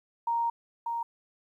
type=tone pair in turn; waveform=sine; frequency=932.3 / 932.3 Hz; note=A#5 / A#5; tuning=0 / 0 cents; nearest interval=unison; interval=0 cents; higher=neither; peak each=-25 / -29 dBFS; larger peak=first; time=0.27-0.5 / 0.86-1.03 s; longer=first; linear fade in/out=5 ms; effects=11-bit